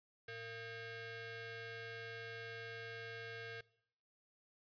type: ring-modulated tone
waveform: sawtooth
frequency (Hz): 571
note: D5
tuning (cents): -49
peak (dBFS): -39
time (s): 0.28-3.61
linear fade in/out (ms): 5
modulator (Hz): 1030
effects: noise-tail reverb RT60 0.7 s tail -20 dB re dry + resampled to 11025 Hz